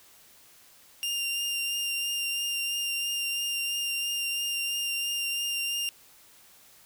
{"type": "tone with vibrato", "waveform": "sawtooth", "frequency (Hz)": 2794, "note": "F7", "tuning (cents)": 0, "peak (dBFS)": -25, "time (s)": [1.03, 5.89], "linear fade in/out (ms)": 0, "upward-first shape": "triangle", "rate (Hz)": 3, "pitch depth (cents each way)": 15, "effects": ["white hiss -56 dBFS RMS until 6.85 s"]}